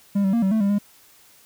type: tone with pitch steps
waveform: triangle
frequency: 200.3 / 192.3 / 233.2 / 191.7 / 220.2 / 199.4 / 204.1 Hz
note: G3 / G3 / A#3 / G3 / A3 / G3 / G#3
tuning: +38 / -33 / +1 / -38 / +2 / +30 / -30 cents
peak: -15 dBFS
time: 0.15-0.787 s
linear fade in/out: 10 ms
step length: 91 ms
effects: white hiss -53 dBFS RMS until 1.45 s